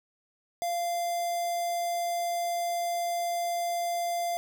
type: tone with notch filter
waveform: square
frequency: 692 Hz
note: F5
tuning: 16 cents flat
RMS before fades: -30 dBFS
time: 0.62-4.37 s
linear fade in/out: 0 ms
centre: 2600 Hz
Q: 1.1
effects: none

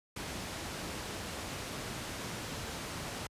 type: low-pass noise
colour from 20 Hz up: pink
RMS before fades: -40 dBFS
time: 0.16-3.27 s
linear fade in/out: 5 ms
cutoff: 9200 Hz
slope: 12 dB/octave
effects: high-pass 60 Hz 12 dB/octave + resampled to 32000 Hz

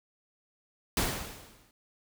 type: noise with exponential decay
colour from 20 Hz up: pink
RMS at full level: -26 dBFS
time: 0.97-1.71 s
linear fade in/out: 2 ms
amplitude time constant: 160 ms
effects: none

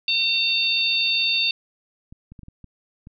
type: harmonic tone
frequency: 907 Hz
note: A#5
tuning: 48 cents flat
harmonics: 3 / 4 / 5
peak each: -22 / -23 / -24 dBFS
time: 0.08-1.51 s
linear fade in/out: 2 ms
type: clicks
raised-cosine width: 5 ms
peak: -29 dBFS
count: 7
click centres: 2.125 / 2.32 / 2.392 / 2.433 / 2.484 / 2.643 / 3.071 s
effects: none

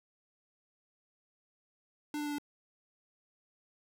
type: tone with pitch steps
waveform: square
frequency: 297.4 / 295.2 / 293 / 290.8 Hz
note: D4 / D4 / D4 / D4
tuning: +22 / +9 / -4 / -17 cents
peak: -35 dBFS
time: 2.14-2.384 s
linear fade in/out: 2 ms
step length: 61 ms
effects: none

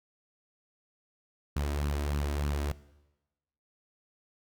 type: tone with flanger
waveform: sawtooth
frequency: 72.4 Hz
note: D2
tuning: 24 cents flat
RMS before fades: -31 dBFS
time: 1.56-2.72 s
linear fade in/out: 5 ms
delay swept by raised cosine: 0.69 to 3.19 ms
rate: 3.3 Hz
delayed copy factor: +0.5
effects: noise-tail reverb RT60 1.0 s tail -19 dB re dry

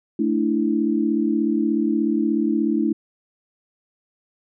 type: chord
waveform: sine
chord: A suspended fourth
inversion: none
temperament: just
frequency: 220 / 293.3 / 330 Hz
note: A3 / D4 / E4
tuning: 0 / -2 / +2 cents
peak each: -22 dBFS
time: 0.19-2.93 s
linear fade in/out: 5 ms
effects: none

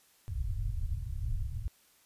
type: low-pass noise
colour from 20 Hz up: pink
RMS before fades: -34 dBFS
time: 0.28-1.68 s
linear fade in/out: 0 ms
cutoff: 120 Hz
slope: 48 dB/octave
effects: white hiss -65 dBFS RMS until 2.05 s + resampled to 32000 Hz

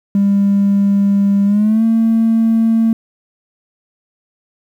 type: tone with pitch glide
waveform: triangle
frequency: 199.8 to 225.6 Hz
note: G3 to A3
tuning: +33 to +44 cents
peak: -6 dBFS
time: 0.15-2.93 s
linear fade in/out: 2 ms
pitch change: +211 cents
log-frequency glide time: 1.45-1.84 s
effects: tanh soft clip ceiling -6 dBFS + 8-bit

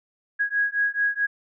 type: beating tone pair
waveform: sine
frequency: 1651 / 1655.6 Hz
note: G#6 / G#6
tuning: -11 / -6 cents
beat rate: 4.6 Hz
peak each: -24 dBFS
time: 0.39-1.27 s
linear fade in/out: 20 ms
effects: none

